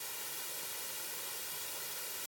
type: noise with comb filter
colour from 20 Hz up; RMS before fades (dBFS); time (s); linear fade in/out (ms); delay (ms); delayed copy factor
white; -41; 0-2.26; 5; 2.1; +0.6
effects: high-pass 150 Hz 12 dB/octave + AAC 64 kbps